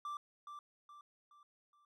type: tone with echo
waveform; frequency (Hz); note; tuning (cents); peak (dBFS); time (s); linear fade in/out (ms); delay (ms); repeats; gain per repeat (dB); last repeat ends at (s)
triangle; 1174.7; D6; 0; -38; 0.05-0.17; 2; 420; 4; -7; 1.85
effects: none